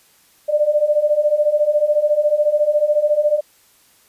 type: beating tone pair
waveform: sine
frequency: 587.3 / 601.3 Hz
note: D5 / D5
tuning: 0 / +41 cents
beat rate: 14 Hz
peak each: -18 / -15 dBFS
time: 0.48-3.41 s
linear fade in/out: 20 ms
effects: white hiss -54 dBFS RMS until 4.08 s + resampled to 32000 Hz